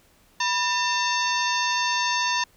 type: harmonic tone with a mistuned harmonic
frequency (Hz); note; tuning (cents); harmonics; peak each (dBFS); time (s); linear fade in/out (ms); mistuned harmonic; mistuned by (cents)
899; A5; +37; 1 / 2 / 3 / 4 / 5 / 6 / 7; -25 / -28 / -30 / -31 / -32 / -33 / -33; 0.4-2.44; 5; 1; +150
effects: pink hiss -59 dBFS RMS until 2.56 s